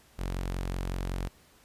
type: tone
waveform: sawtooth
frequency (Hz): 45.32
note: F#1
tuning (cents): -35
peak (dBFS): -27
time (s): 0.18-1.29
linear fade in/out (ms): 20
effects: pink hiss -60 dBFS RMS until 1.64 s + resampled to 32000 Hz